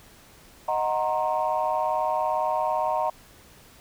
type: chord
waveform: sine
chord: C half-diminished seventh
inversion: first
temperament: equal with one note detuned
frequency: 622.3 / 740 / 932.3 / 1069.7 Hz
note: Eb5 / Gb5 / Bb5 / C6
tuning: 0 / 0 / 0 / +38 cents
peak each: -27 / -27 / -26 / -31 dBFS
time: 0.68-3.1 s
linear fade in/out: 5 ms
effects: tanh soft clip ceiling -14 dBFS + pink hiss -52 dBFS RMS until 3.8 s